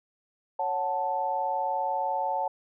sine chord, F# minor, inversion second, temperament equal, 554.4 / 740 / 880 Hz, C#5 / F#5 / A5, 0 / 0 / 0 cents, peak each -33 / -31 / -28 dBFS, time 0.59-2.48 s, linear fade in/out 5 ms, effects none

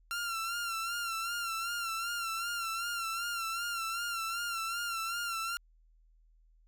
sawtooth tone with vibrato, 1371 Hz, F6, 32 cents flat, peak -30 dBFS, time 0.11-5.57 s, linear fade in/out 0 ms, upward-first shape sine, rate 2.6 Hz, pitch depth 55 cents each way, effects added 40 Hz sine -61 dBFS peak until 6.67 s

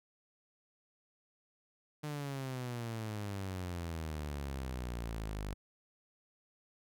sawtooth exponential sweep, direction down, 151.8 to 49 Hz, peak -34 dBFS, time 2.03-5.54 s, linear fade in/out 10 ms, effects none

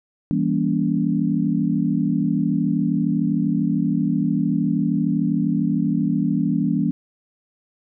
sine chord, E diminished seventh, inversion none, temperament just, 164.81 / 197.78 / 237.3 / 284.8 Hz, E3 / G3 / Bb3 / Db4, 0 / +16 / +31 / +47 cents, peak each -23 dBFS, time 0.31-6.91 s, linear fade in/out 0 ms, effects none

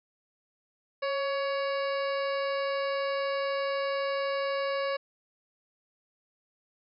harmonic tone with a mistuned harmonic, 561 Hz, C#5, 21 cents sharp, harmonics 1 / 2 / 3 / 4 / 5 / 7 / 8 / 9, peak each -29 / -35 / -39 / -41 / -43 / -46 / -47 / -48 dBFS, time 1.02-4.97 s, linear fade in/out 10 ms, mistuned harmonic 1, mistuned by -37 cents, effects none

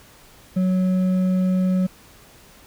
triangle tone with hard clipping, 185 Hz, F#3, in tune, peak -18 dBFS, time 0.56-1.87 s, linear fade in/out 10 ms, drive 8 dB, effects pink hiss -49 dBFS RMS until 2.66 s

